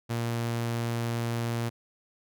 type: tone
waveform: sawtooth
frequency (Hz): 117.1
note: A#2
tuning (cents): +8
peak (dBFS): -24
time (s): 0.09-1.7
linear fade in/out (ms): 20
effects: none